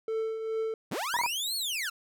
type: tone with tremolo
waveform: triangle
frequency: 444.1 Hz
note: A4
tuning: 16 cents sharp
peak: -25 dBFS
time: 0.08-0.74 s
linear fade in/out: 2 ms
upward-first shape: triangle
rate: 2.4 Hz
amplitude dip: 55%
type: linear two-way sweep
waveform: sawtooth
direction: up then down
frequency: 102.4 to 4435 to 1289 Hz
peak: -27 dBFS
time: 0.91-1.9 s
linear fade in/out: 10 ms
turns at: 1.56 s
type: tone bursts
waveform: sine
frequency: 962 Hz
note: B5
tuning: 46 cents flat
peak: -25 dBFS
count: 3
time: 1.14-1.262 s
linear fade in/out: 0 ms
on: 26 ms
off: 22 ms
effects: none